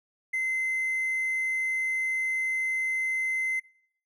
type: tone with hard clipping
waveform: triangle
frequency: 2063 Hz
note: C7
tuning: 25 cents flat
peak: -26 dBFS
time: 0.33-3.6 s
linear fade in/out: 10 ms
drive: 4 dB
effects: noise-tail reverb RT60 0.7 s tail -25 dB re dry